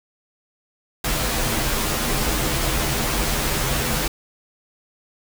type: noise with comb filter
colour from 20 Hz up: pink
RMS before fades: -22 dBFS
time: 1.04-4.08 s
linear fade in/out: 5 ms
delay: 11 ms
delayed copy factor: -0.9
effects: none